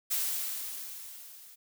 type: noise with level ramp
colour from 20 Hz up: blue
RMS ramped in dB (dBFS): -29 to -53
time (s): 0.1-1.56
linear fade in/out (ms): 20
effects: none